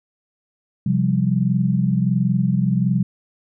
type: chord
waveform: sine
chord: C suspended fourth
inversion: none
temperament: equal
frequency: 130.81 / 174.61 / 196 Hz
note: C3 / F3 / G3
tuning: 0 / 0 / 0 cents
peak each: -20 dBFS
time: 0.86-3.03 s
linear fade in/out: 5 ms
effects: none

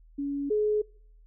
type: tone pair in turn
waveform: sine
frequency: 282.3 / 423 Hz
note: C#4 / G#4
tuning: +32 / +32 cents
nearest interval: perfect fifth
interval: 700 cents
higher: second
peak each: -28 / -22 dBFS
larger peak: second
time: 0.18-0.5 / 0.5-0.82 s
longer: neither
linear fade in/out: 10 ms
effects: noise-tail reverb RT60 0.6 s tail -26 dB re dry + added 40 Hz sine -52 dBFS peak until 1.26 s

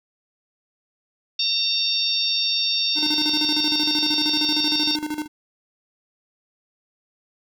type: harmonic tone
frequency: 914 Hz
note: A#5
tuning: 34 cents flat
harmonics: 3 / 4 / 5 / 6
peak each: -29 / -23 / -25 / -25 dBFS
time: 1.39-4.96 s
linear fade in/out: 5 ms
type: tone with tremolo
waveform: square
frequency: 302.9 Hz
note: D#4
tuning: 46 cents flat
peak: -24 dBFS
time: 2.95-5.28 s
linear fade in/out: 50 ms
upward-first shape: square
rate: 13 Hz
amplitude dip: 70%
effects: none

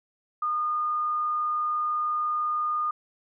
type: tone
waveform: sine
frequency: 1221 Hz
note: D#6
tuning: 33 cents flat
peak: -24 dBFS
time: 0.42-2.91 s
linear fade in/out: 5 ms
effects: none

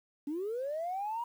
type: linear sweep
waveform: sine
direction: up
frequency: 277.2 to 963 Hz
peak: -32 dBFS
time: 0.27-1.24 s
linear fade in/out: 5 ms
effects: tanh soft clip ceiling -28 dBFS + 10-bit

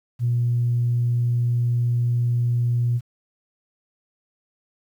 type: tone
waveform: sine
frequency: 120.1 Hz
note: B2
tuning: 48 cents flat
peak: -17 dBFS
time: 0.19-3.01 s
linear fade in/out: 50 ms
effects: tanh soft clip ceiling -13 dBFS + 9-bit

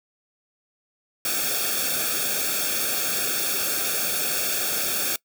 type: noise with comb filter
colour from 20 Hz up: white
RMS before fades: -25 dBFS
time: 1.25-5.16 s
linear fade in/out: 2 ms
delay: 1 ms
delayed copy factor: -1
effects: noise-tail reverb RT60 0.1 s tail -23 dB re dry

